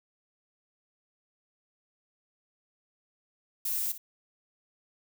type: noise with echo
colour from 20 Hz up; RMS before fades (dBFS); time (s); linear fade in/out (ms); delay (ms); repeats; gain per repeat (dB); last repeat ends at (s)
violet; -31; 3.65-3.92; 5; 60; 1; -13; 3.98
effects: none